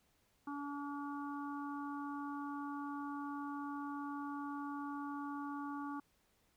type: harmonic tone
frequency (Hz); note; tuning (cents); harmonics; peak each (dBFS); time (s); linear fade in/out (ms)
285.8; D4; -47; 1 / 3 / 4 / 5; -42 / -48 / -47 / -53; 0.47-6; 5
effects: pink hiss -75 dBFS RMS until 6.56 s